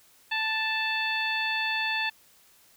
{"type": "harmonic tone", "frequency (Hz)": 880, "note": "A5", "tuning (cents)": 0, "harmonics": [1, 2, 3, 4, 5], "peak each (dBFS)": [-33, -30, -30, -34, -39], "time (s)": [0.31, 2.1], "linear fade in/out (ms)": 10, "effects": ["white hiss -59 dBFS RMS until 2.76 s"]}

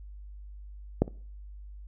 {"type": "clicks", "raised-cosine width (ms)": 2, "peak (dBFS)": [-8, -27], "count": 2, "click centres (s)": [1.02, 1.079], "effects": ["noise-tail reverb RT60 0.5 s tail -24 dB re dry", "added 50 Hz sine -42 dBFS peak until 1.87 s"]}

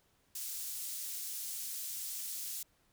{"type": "high-pass noise", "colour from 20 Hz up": "pink", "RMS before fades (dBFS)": -41, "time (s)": [0.35, 2.63], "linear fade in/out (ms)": 5, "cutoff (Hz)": 7100, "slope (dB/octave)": 12, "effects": ["pink hiss -72 dBFS RMS until 2.92 s"]}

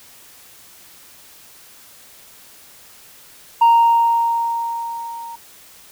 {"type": "tone with level ramp", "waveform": "sine", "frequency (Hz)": 929, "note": "A#5", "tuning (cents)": -6, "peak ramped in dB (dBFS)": [-5, -30], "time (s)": [3.61, 5.36], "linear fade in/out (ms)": 10, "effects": ["tanh soft clip ceiling -7 dBFS", "white hiss -45 dBFS RMS until 5.91 s"]}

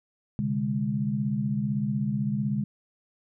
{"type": "tone cluster", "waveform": "sine", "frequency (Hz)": [128.6, 144.5, 206.1], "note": ["C3", "D3", "G#3"], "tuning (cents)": [-30, -28, -13], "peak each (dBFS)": [-31, -30, -27], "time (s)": [0.39, 2.64], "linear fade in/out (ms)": 0, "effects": []}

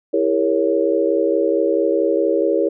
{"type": "chord", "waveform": "sine", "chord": "E diminished seventh", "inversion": "none", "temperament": "equal with one note detuned", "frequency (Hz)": [329.6, 401.6, 466.2, 554.4], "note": ["E4", "G4", "Bb4", "Db5"], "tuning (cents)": [0, 42, 0, 0], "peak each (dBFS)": -20, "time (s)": [0.13, 2.69], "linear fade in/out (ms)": 10, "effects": []}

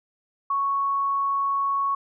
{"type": "tone", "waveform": "sine", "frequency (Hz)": 1108.7, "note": "C#6", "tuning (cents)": 0, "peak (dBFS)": -21, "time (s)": [0.5, 1.95], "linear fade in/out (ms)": 5, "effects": []}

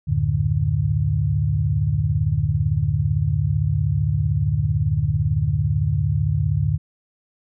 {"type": "tone cluster", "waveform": "sine", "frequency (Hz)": [76.6, 94.7, 112.4, 147.9], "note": ["D#2", "F#2", "A2", "D3"], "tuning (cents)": [-27, 41, 37, 13], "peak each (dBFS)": [-26, -23, -23, -21], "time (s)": [0.07, 6.78], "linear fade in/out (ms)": 20, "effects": []}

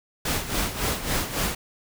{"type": "noise with tremolo", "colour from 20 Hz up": "pink", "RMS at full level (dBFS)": -24, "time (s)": [0.25, 1.55], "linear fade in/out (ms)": 5, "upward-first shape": "sine", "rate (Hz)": 3.6, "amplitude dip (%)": 70, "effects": []}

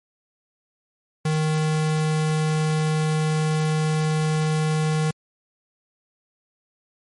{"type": "tone", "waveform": "square", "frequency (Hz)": 155.56, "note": "D#3", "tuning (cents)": 0, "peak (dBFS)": -20, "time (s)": [1.25, 5.11], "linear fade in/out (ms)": 5, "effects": ["MP3 48 kbps"]}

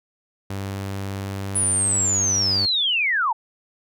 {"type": "tone", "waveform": "sawtooth", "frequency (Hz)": 98, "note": "G2", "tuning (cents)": 0, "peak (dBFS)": -23, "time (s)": [0.5, 2.66], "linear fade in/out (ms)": 5}
{"type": "linear sweep", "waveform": "sine", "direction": "down", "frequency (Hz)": [9956, 830.6], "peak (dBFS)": -18, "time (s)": [1.55, 3.33], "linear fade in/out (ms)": 10}
{"effects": []}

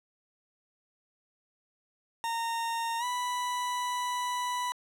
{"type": "tone with pitch glide", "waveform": "40% pulse", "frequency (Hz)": [921, 987.1], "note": ["A#5", "B5"], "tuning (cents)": [-21, -1], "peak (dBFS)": -29, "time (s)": [2.24, 4.72], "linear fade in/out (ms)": 0, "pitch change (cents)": 120, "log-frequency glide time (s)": [2.99, 3.04], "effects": ["low-pass 12000 Hz 12 dB/octave"]}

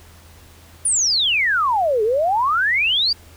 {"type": "exponential two-way sweep", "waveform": "sine", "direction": "down then up", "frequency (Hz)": [9910, 413, 4835], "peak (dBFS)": -15, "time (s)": [0.85, 3.13], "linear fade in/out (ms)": 5, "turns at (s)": 2.03, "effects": ["added 82 Hz sine -46 dBFS peak until 3.36 s", "pink hiss -48 dBFS RMS until 3.36 s"]}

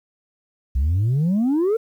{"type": "exponential sweep", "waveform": "sine", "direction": "up", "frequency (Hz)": [61.2, 466.2], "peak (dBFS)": -14, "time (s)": [0.75, 1.77], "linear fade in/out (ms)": 10, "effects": ["tanh soft clip ceiling -15 dBFS", "9-bit"]}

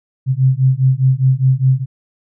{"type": "beating tone pair", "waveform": "sine", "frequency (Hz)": [128.9, 133.8], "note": ["C3", "C3"], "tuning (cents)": [-26, 39], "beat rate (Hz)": 4.9, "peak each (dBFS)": -13, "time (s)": [0.26, 1.86], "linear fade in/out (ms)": 50, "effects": []}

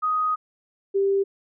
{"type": "tone pair in turn", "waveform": "sine", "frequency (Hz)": [1250, 393.7], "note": ["D#6", "G4"], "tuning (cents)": [8, 8], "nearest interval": "octave + minor sixth", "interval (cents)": 2000, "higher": "first", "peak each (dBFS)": [-20, -18], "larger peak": "second", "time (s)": [[0.02, 0.36], [0.94, 1.24]], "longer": "first", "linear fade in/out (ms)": 20, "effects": []}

